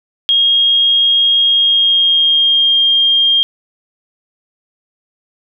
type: tone with pitch glide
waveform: sine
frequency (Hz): 3257 to 3214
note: G#7 to G7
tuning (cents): -34 to +43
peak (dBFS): -8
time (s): 0.29-3.43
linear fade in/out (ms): 0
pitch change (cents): -23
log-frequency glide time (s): 1.42-2.8
effects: none